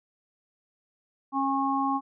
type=harmonic tone; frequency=272.6 Hz; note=C#4; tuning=29 cents flat; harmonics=1 / 3 / 4; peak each=-28 / -28 / -28 dBFS; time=1.32-2.01 s; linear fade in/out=50 ms; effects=none